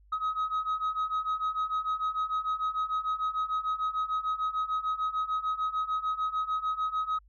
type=beating tone pair; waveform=sine; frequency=1264 / 1270.7 Hz; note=D#6 / D#6; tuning=+27 / +36 cents; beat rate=6.7 Hz; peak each=-30 / -28 dBFS; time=0.12-7.19 s; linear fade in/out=10 ms; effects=tanh soft clip ceiling -25 dBFS + added 50 Hz sine -56 dBFS peak until 7.28 s